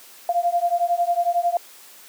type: beating tone pair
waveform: sine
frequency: 690 / 701 Hz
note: F5 / F5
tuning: -21 / +6 cents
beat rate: 11 Hz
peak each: -21 dBFS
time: 0.29-1.57 s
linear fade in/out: 2 ms
effects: white hiss -46 dBFS RMS until 2.08 s + high-pass 300 Hz 12 dB/octave